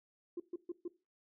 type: tone bursts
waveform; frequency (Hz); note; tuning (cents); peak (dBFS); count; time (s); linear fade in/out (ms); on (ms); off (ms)
sine; 349.2; F4; 0; -36; 4; 0.37-0.88; 5; 30; 130
effects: noise-tail reverb RT60 0.3 s tail -19 dB re dry + tanh soft clip ceiling -33 dBFS